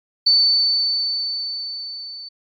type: tone with level ramp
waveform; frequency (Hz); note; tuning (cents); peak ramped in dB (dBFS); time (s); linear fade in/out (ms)
sine; 4515; C#8; +31; -10 to -32; 0.26-2.29; 10
effects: MP3 96 kbps